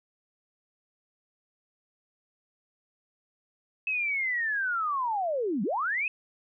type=linear two-way sweep; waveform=sine; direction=down then up; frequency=2603 to 178.7 to 2603 Hz; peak=-26 dBFS; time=3.87-6.08 s; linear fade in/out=2 ms; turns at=5.63 s; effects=none